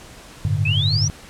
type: chord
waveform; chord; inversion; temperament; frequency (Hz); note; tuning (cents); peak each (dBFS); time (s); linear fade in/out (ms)
sine; G suspended second; none; equal; 98 / 110 / 146.83; G2 / A2 / D3; 0 / 0 / 0; -21 / -22 / -22; 0.45-1.1; 0
type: exponential sweep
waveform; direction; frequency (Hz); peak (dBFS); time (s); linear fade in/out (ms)
sine; up; 2489 to 5980; -20; 0.65-1.08; 5
effects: pink hiss -42 dBFS RMS until 1.29 s + low-pass 10000 Hz 12 dB/octave